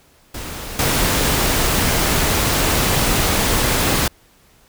pink noise with level steps, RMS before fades -30 / -17 dBFS, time 0.34-4.08 s, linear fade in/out 5 ms, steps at 0.79 s, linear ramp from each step 2 ms, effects pink hiss -53 dBFS RMS until 4.68 s

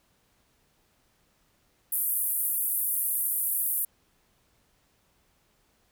white band-pass noise, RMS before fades -28 dBFS, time 1.92-3.85 s, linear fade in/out 5 ms, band 10000 to 15000 Hz, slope 48 dB/octave, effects pink hiss -68 dBFS RMS until 5.91 s

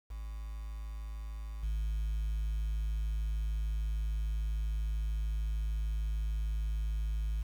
sine tone with level steps, 53.4 Hz, G#1, 49 cents sharp, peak -37 / -28 dBFS, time 0.1-7.43 s, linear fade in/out 10 ms, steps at 1.63 s, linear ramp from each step 5 ms, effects tanh soft clip ceiling -29 dBFS + 9-bit

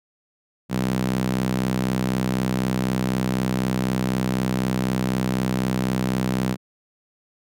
sawtooth tone with high-pass filter, 64 Hz, C2, 38 cents flat, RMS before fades -23 dBFS, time 0.69-6.57 s, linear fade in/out 50 ms, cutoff 170 Hz, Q 2.4, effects none

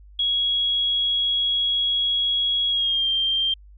sine tone with pitch glide, 3322 to 3172 Hz, G#7 to G7, 0 to +20 cents, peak -19 dBFS, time 0.19-3.54 s, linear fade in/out 5 ms, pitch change -80 cents, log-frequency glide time 2.69-3.09 s, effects added 50 Hz sine -44 dBFS peak until 3.77 s

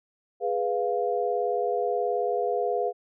sine chord, F diminished, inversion first, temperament equal, 415.3 / 493.9 / 698.5 Hz, Ab4 / Cb5 / F5, 0 / 0 / 0 cents, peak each -28 dBFS, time 0.4-2.93 s, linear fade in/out 50 ms, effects none

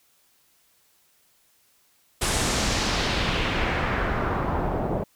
pink noise with low-pass filter sweep, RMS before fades -25 dBFS, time 2.21-5.04 s, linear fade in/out 10 ms, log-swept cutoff 10000 to 610 Hz, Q 1.4, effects white hiss -63 dBFS RMS until 5.15 s

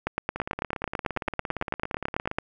two click trains, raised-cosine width 0.5 ms, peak -10 / -16 dBFS, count 22 / 35, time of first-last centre 0.07-2.385 / 0.36-2.314 s, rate 9.07 / 17.4 Hz, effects none

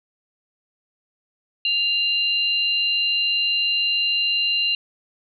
sine tone pair together, 2794 / 4067 Hz, F7 / C8, 0 / -50 cents, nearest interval tritone, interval 650 cents, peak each -19 / -25 dBFS, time 1.65-4.75 s, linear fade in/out 2 ms, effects none

